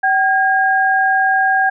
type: tone pair together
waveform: sine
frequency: 767 / 1624.2 Hz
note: G5 / G#6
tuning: -38 / -39 cents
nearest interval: octave + minor second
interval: 1299 cents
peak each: -14 dBFS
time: 0.03-1.7 s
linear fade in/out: 10 ms
effects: none